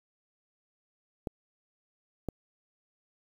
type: clicks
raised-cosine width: 2 ms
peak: -19 dBFS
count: 2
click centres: 1.272 / 2.287 s
effects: 8-bit